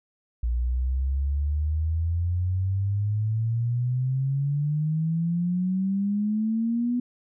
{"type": "exponential sweep", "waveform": "sine", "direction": "up", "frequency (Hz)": [58.1, 246.9], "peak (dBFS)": -22, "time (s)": [0.43, 7], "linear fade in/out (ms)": 5, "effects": []}